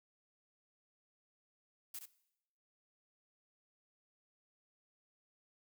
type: noise with echo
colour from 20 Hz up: blue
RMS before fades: -45 dBFS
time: 1.94-1.99 s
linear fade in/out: 5 ms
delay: 67 ms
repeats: 1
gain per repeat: -6 dB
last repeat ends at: 2.057 s
effects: noise-tail reverb RT60 0.8 s tail -18 dB re dry